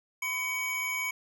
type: tone pair together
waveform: square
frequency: 1028.3 / 2257 Hz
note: C6 / C#7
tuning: -30 / +31 cents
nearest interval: octave + major second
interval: 1361 cents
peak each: -39 / -31 dBFS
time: 0.22-1.11 s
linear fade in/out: 5 ms
effects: none